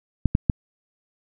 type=clicks; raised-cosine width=5 ms; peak=-5 dBFS; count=3; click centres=0.257 / 0.351 / 0.498 s; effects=none